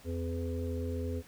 harmonic tone with a mistuned harmonic, 83.8 Hz, E2, 29 cents sharp, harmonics 1 / 3 / 5 / 6, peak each -34 / -39 / -41 / -42 dBFS, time 0.04-1.23 s, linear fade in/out 50 ms, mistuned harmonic 3, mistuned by +28 cents, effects pink hiss -57 dBFS RMS until 1.27 s

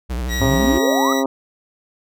square tone with vibrato, 61.2 Hz, B1, 15 cents flat, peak -22 dBFS, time 0.09-0.79 s, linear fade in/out 20 ms, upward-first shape triangle, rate 12 Hz, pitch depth 140 cents each way
20% pulse tone with pitch glide, 1913 to 1941.9 Hz, A#6 to B6, +44 to -30 cents, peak -18 dBFS, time 0.28-1.24 s, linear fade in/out 50 ms, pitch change +26 cents, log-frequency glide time 0.82-1.11 s
sine exponential sweep, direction up, 92.5 to 1300 Hz, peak -18 dBFS, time 0.4-1.13 s, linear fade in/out 5 ms
harmonic tone, 134.9 Hz, C#3, 47 cents flat, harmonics 2 / 3 / 4 / 5 / 6 / 7 / 8 / 9, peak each -19 / -24 / -23 / -28 / -31 / -28 / -34 / -33 dBFS, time 0.41-1.26 s, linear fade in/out 2 ms
effects none

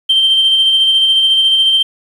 sine tone with tremolo, 3136 Hz, G7, in tune, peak -5 dBFS, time 0.09-1.83 s, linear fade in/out 10 ms, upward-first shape sine, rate 14 Hz, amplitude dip 35%, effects tanh soft clip ceiling -4 dBFS + 7-bit

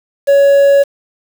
triangle tone with quantisation, 560 Hz, C#5, 18 cents sharp, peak -3 dBFS, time 0.27-0.84 s, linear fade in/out 20 ms, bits 5, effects none

